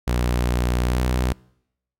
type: tone with pitch glide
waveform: sawtooth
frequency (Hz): 60.7 to 62.48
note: B1 to B1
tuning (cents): -29 to +21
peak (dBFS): -15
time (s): 0.07-1.33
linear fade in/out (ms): 10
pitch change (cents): +50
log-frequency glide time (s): 0.87-1
effects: noise-tail reverb RT60 0.8 s tail -26 dB re dry